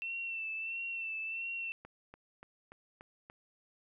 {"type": "tone with vibrato", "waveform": "sine", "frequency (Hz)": 2685, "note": "E7", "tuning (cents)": 31, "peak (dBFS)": -36, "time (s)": [0.02, 1.72], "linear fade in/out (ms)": 0, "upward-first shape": "sine", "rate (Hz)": 1.5, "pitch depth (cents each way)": 36}
{"type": "click train", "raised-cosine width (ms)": 0.5, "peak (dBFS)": -35, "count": 6, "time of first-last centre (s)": [1.85, 3.299], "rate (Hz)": 3.45}
{"effects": []}